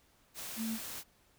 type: tone in noise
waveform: sine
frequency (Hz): 223.3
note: A3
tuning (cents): +26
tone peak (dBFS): -34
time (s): 0.56-0.79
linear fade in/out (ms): 50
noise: white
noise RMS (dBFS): -43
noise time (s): 0.34-1.04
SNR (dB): +6
effects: pink hiss -68 dBFS RMS until 1.38 s